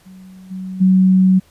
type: tone with level steps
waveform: sine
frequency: 187.2 Hz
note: F#3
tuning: 20 cents sharp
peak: -36 / -24 / -8 dBFS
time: 0.05-1.4 s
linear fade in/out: 20 ms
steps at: 0.5 / 0.8 s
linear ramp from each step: 20 ms
effects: pink hiss -53 dBFS RMS until 1.5 s + resampled to 32000 Hz